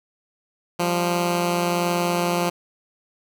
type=tone pair together; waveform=10% pulse; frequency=174.62 / 196 Hz; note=F3 / G3; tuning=0 / 0 cents; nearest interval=major second; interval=200 cents; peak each=-12 / -24 dBFS; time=0.79-2.5 s; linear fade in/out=10 ms; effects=none